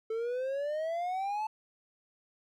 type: exponential sweep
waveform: triangle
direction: up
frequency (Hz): 439.2 to 880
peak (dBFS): -29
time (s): 0.1-1.47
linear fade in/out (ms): 5
effects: none